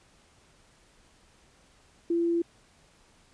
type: tone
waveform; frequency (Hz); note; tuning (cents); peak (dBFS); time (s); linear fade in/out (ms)
sine; 339.3; F4; -50; -23; 2.1-2.42; 5
effects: pink hiss -61 dBFS RMS until 3.33 s + resampled to 22050 Hz